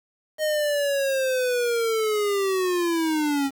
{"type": "linear sweep", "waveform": "square", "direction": "down", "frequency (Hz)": [622.3, 270.1], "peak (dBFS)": -22, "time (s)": [0.38, 3.51], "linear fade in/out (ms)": 50, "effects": ["8-bit"]}